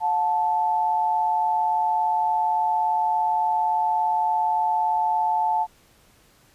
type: tone pair together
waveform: sine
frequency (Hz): 719 / 876.5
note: F#5 / A5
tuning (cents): -50 / -7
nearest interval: minor third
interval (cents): 343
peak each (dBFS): -26 / -20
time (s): 0-5.67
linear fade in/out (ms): 50
effects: pink hiss -57 dBFS RMS until 6.54 s + resampled to 32000 Hz